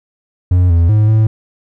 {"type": "tone with pitch steps", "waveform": "triangle", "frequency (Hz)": [90, 84.5, 107, 109.5], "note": ["F#2", "E2", "A2", "A2"], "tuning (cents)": [-47, 43, -48, -8], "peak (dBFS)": -5, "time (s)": [0.51, 1.27], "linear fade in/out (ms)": 5, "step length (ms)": 190, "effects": []}